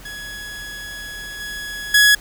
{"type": "tone with level steps", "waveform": "sawtooth", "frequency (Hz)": 1680, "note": "G#6", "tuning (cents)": 19, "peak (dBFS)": [-27, -24, -6], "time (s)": [0.05, 2.15], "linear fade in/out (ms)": 5, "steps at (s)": [1.4, 1.94], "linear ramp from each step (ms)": 5, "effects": ["added 42 Hz sine -42 dBFS peak until 2.2 s", "pink hiss -42 dBFS RMS until 2.2 s"]}